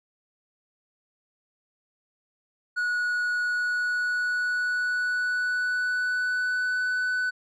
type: tone with pitch glide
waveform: triangle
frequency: 1461 to 1496.9 Hz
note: F#6 to F#6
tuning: -22 to +20 cents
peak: -22 dBFS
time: 2.76-7.31 s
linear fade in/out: 20 ms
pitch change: +42 cents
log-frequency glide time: 3.33-6.84 s
effects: resampled to 22050 Hz